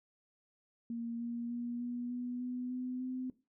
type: tone with pitch steps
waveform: sine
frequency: 233.1 / 236.2 / 239.4 / 242.6 / 245.8 / 249.1 / 252.4 / 255.8 Hz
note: A#3 / A#3 / A#3 / B3 / B3 / B3 / B3 / C4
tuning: 0 / +23 / +46 / -31 / -8 / +15 / +38 / -39 cents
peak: -36 dBFS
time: 0.9-3.3 s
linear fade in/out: 2 ms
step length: 300 ms
effects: noise-tail reverb RT60 0.3 s tail -17 dB re dry